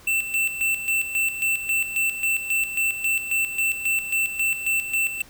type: tone with tremolo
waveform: square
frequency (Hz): 2676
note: E7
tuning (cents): +25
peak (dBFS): -20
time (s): 0.07-5.22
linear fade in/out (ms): 5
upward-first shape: square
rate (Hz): 3.7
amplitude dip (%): 65
effects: pink hiss -49 dBFS RMS until 5.29 s